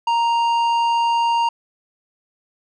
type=tone with tanh clipping; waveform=sine; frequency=932.3 Hz; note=A#5; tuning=in tune; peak=-17 dBFS; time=0.07-1.49 s; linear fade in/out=5 ms; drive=10 dB; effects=none